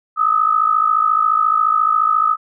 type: tone pair together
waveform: sine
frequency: 1234 / 1288.3 Hz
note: D#6 / E6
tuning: -15 / -40 cents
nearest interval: minor second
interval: 75 cents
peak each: -15 dBFS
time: 0.16-2.37 s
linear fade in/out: 50 ms
effects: none